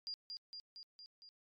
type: tone with echo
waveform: sine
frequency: 4801 Hz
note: D8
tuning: 37 cents sharp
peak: -40 dBFS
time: 0.07-0.14 s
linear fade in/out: 0 ms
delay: 230 ms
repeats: 5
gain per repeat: -3 dB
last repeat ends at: 1.29 s
effects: MP3 96 kbps